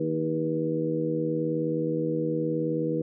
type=harmonic tone with a mistuned harmonic; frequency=79.1 Hz; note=D#2; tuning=29 cents sharp; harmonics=2 / 3 / 4 / 5 / 6; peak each=-31 / -36 / -29 / -35 / -29 dBFS; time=0-3.02 s; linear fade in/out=5 ms; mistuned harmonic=6; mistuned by=+35 cents; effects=none